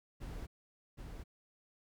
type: noise with echo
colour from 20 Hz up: brown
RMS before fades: -44 dBFS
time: 0.2-0.47 s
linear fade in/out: 20 ms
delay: 770 ms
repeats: 1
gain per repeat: -3 dB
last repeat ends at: 1.24 s
effects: none